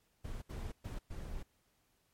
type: noise bursts at uneven times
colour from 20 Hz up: brown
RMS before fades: -42 dBFS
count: 4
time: 0.24-0.42 / 0.49-0.72 / 0.84-0.99 / 1.1-1.43 s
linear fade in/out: 10 ms
effects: pink hiss -75 dBFS RMS until 2.13 s + MP3 64 kbps